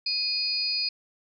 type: tone cluster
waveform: sine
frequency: 2474 / 4330 / 4906 Hz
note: D#7 / C#8 / D#8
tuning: -10 / -41 / -25 cents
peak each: -35 / -29 / -27 dBFS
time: 0.06-0.89 s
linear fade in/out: 5 ms
effects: none